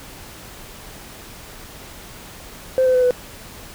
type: tone with pitch steps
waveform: sine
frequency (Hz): 519 / 511.6 / 504.2 / 497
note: C5 / C5 / B4 / B4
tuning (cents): -14 / -39 / +36 / +11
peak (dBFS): -11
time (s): 2.78-3.108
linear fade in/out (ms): 0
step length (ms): 82
effects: tanh soft clip ceiling -10 dBFS + pink hiss -39 dBFS RMS until 3.74 s